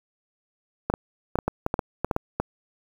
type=clicks; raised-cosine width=1 ms; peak=-9 dBFS; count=12; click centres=0.9 / 0.939 / 1.356 / 1.388 / 1.48 / 1.664 / 1.741 / 1.792 / 2.046 / 2.112 / 2.164 / 2.4 s; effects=7-bit